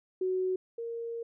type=tone pair in turn; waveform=sine; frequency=371.8 / 464.1 Hz; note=F#4 / A#4; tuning=+8 / -8 cents; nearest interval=major third; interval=384 cents; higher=second; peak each=-27 / -34 dBFS; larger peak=first; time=0.21-0.56 / 0.78-1.23 s; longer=second; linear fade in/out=5 ms; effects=none